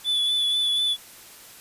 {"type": "tone with vibrato", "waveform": "triangle", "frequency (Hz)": 3459, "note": "A7", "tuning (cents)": -30, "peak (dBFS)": -19, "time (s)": [0.04, 0.97], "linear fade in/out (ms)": 50, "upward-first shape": "triangle", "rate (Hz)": 4.1, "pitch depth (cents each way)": 27, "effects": ["white hiss -46 dBFS RMS until 1.6 s", "resampled to 32000 Hz"]}